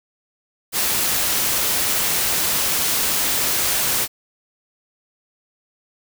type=noise; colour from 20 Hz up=white; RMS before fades=-20 dBFS; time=0.72-4.08 s; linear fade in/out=50 ms; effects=none